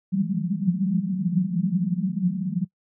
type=band-pass noise; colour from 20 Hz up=pink; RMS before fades=-24 dBFS; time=0.12-2.65 s; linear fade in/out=10 ms; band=170 to 200 Hz; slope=96 dB/octave; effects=noise-tail reverb RT60 0.1 s tail -21 dB re dry